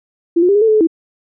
sine tone with pitch steps, 338.5 / 357.9 / 400.4 / 414.7 / 447 / 432.6 / 429.8 / 327.8 Hz, E4 / F4 / G4 / G#4 / A4 / A4 / A4 / E4, +46 / +42 / +37 / -3 / +27 / -29 / -41 / -10 cents, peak -8 dBFS, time 0.36-0.872 s, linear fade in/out 10 ms, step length 64 ms, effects none

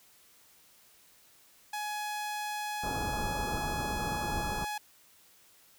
sawtooth tone, 840 Hz, G#5, 19 cents sharp, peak -30 dBFS, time 1.73-4.78 s, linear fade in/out 5 ms
pink low-pass noise, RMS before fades -36 dBFS, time 2.83-4.65 s, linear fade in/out 5 ms, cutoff 1400 Hz, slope 96 dB/octave
effects white hiss -61 dBFS RMS until 5.78 s

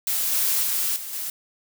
blue noise with level steps, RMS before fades -24 / -22 / -24 / -34 / -30 dBFS, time 0.07-1.3 s, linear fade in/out 2 ms, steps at 0.32 / 0.63 / 0.96 / 1.13 s, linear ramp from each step 2 ms, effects none

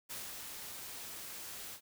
white noise with ADSR envelope, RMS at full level -43 dBFS, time 0.09-1.81 s, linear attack 22 ms, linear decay 230 ms, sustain -3 dB, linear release 81 ms, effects none

